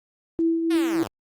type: tone with tremolo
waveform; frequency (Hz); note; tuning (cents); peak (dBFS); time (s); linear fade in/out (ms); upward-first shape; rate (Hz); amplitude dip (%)
sine; 330; E4; +2; -17; 0.39-1.03; 0; triangle; 3.4; 50
type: linear sweep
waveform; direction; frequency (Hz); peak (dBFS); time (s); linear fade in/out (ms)
5% pulse; down; 370 to 87.31; -20; 0.7-1.08; 10
effects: Opus 32 kbps